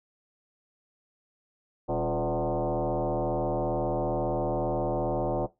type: tone with frequency modulation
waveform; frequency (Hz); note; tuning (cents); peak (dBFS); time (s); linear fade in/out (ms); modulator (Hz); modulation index
sine; 119.6; A#2; +45; -25; 1.88-5.47; 20; 157; 4.6
effects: noise-tail reverb RT60 0.2 s tail -17 dB re dry